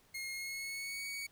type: tone with pitch glide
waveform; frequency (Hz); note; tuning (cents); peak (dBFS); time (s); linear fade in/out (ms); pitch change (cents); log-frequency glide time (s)
sawtooth; 2146 to 2244; C7 to C#7; +43 to +21; -36; 0.14-1.27; 10; +78; 0.32-1.05
effects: pink hiss -67 dBFS RMS until 1.31 s